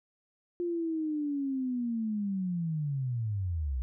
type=linear sweep; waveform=sine; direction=down; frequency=352.1 to 59.2 Hz; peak=-29 dBFS; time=0.6-3.82 s; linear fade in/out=0 ms; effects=none